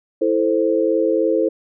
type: chord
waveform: sine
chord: A minor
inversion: second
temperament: equal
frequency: 329.6 / 440 / 523.3 Hz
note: E4 / A4 / C5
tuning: 0 / 0 / 0 cents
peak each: -19 dBFS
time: 0.21-1.49 s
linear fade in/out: 10 ms
effects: none